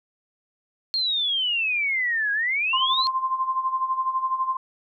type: exponential two-way sweep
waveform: sine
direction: down then up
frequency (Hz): 4284 to 1628 to 4284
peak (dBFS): -21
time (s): 0.94-3.07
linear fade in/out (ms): 0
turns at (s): 2.32
type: tone with tremolo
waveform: sine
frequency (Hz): 1046.5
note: C6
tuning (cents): 0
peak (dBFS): -19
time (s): 2.73-4.57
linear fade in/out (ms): 5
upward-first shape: sine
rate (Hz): 12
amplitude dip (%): 70
effects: none